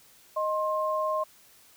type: tone pair together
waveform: sine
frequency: 622.3 / 1060.9 Hz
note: D#5 / C6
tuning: 0 / +24 cents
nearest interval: major sixth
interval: 924 cents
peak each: -28 dBFS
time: 0.36-1.24 s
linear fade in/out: 10 ms
effects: white hiss -57 dBFS RMS until 1.76 s